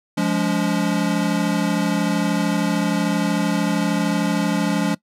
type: chord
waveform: square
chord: Db major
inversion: first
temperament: equal with one note detuned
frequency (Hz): 174.61 / 207.7 / 284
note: F3 / Ab3 / Db4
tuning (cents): 0 / 0 / +42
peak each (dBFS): -23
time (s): 0.17-4.95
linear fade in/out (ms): 10
effects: noise-tail reverb RT60 0.1 s tail -21 dB re dry + low-pass 11000 Hz 12 dB/octave